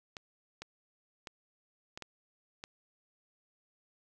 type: clicks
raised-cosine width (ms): 0.2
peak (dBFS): -25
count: 6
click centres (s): 0.168 / 0.62 / 1.272 / 1.975 / 2.023 / 2.639
effects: none